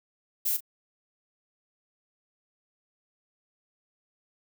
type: noise with echo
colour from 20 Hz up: violet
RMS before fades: -27 dBFS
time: 0.45-0.57 s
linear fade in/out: 10 ms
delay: 37 ms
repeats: 1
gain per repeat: -14 dB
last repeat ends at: 0.607 s
effects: none